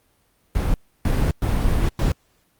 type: noise bursts at uneven times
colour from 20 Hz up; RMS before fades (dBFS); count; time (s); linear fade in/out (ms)
brown; -19; 4; 0.55-0.74 / 1.05-1.31 / 1.42-1.89 / 1.99-2.12; 2
effects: pink hiss -63 dBFS RMS until 2.59 s + Opus 32 kbps